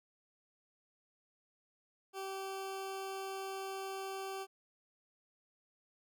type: tone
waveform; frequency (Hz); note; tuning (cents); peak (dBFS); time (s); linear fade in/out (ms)
20% pulse; 386.4; G4; -25; -35; 2.13-4.47; 50
effects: none